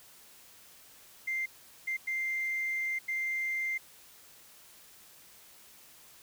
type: tone bursts at uneven times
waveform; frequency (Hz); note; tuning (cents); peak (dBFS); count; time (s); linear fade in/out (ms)
sine; 2093; C7; 0; -29; 4; 1.27-1.46 / 1.87-1.97 / 2.07-2.99 / 3.08-3.78; 10
effects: tanh soft clip ceiling -26 dBFS + white hiss -56 dBFS RMS until 6.22 s